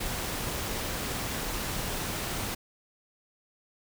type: noise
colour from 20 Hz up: pink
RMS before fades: -33 dBFS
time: 0-2.55 s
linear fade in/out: 10 ms
effects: none